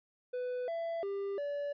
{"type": "tone with pitch steps", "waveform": "triangle", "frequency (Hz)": [498, 668, 397.5, 575], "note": ["B4", "E5", "G4", "D5"], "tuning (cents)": [14, 23, 24, -37], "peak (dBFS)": -32, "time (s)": [0.33, 1.73], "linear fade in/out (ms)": 10, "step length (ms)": 350, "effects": ["resampled to 11025 Hz"]}